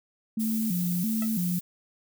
sine tone with vibrato, 197.9 Hz, G3, 17 cents sharp, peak -25 dBFS, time 0.37-1.59 s, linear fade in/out 5 ms, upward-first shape square, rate 1.5 Hz, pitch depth 190 cents each way
violet noise, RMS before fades -35 dBFS, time 0.39-1.61 s, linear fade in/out 20 ms
15% pulse tone with exponential decay, 654 Hz, E5, 14 cents flat, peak -29 dBFS, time 1.22-1.3 s, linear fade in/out 2 ms, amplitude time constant 17 ms
effects none

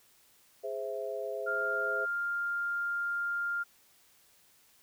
sine chord, Ab augmented, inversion none, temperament equal, 415.3 / 523.3 / 659.3 Hz, Ab4 / C5 / E5, 0 / 0 / 0 cents, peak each -38 dBFS, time 0.63-2.06 s, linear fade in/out 20 ms
sine tone, 1400 Hz, F6, 4 cents sharp, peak -30 dBFS, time 1.46-3.64 s, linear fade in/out 20 ms
effects white hiss -64 dBFS RMS until 4.82 s

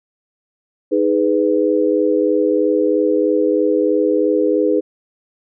sine chord, G# minor, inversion second, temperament just, 311.5 / 415.3 / 498.4 Hz, D#4 / G#4 / B4, +2 / 0 / +16 cents, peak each -17 dBFS, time 0.91-4.81 s, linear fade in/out 20 ms, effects none

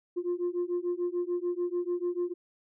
sine beating tone pair, 349.2 / 356 Hz, F4 / F4, 0 / +33 cents, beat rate 6.8 Hz, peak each -30 dBFS, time 0.16-2.34 s, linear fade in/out 20 ms, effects tanh soft clip ceiling -24 dBFS

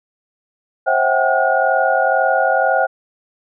sine tone cluster, 531 / 654 / 746 / 788 / 1438 Hz, C5 / E5 / F#5 / G5 / F#6, +25 / -14 / +14 / +9 / -50 cents, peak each -19 dBFS, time 0.86-2.87 s, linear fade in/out 20 ms, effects none

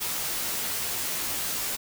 white noise with comb filter, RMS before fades -30 dBFS, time 0-1.77 s, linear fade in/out 20 ms, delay 15 ms, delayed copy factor -0.65, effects none

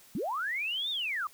sine linear two-way sweep, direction up then down, 155.56 to 3729 to 1123 Hz, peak -30 dBFS, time 0.15-1.27 s, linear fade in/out 2 ms, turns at 0.9 s, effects white hiss -57 dBFS RMS until 1.33 s

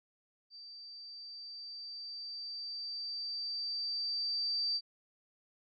sine tone with level ramp, 4654 Hz, D8, 17 cents flat, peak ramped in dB -48 to -30 dBFS, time 0.5-4.81 s, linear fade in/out 50 ms, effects none

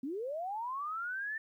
sine linear sweep, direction up, 246.9 to 1800 Hz, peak -35 dBFS, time 0.03-1.38 s, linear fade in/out 5 ms, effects 12-bit

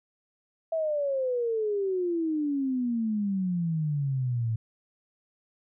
sine exponential sweep, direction down, 659.3 to 110 Hz, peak -25 dBFS, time 0.72-4.56 s, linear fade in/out 5 ms, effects none

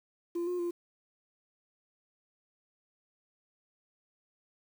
sine tone with pitch steps, 344 / 356.9 / 346.7 Hz, F4 / F4 / F4, -26 / +38 / -13 cents, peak -28 dBFS, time 0.35-0.71 s, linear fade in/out 10 ms, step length 120 ms, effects tanh soft clip ceiling -29 dBFS + 9-bit

